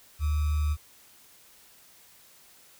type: tone with sample-and-hold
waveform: sine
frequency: 75.2 Hz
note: D2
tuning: 42 cents sharp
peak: -23 dBFS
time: 0.19-0.77 s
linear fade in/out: 50 ms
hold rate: 1225 Hz
effects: white hiss -56 dBFS RMS until 2.79 s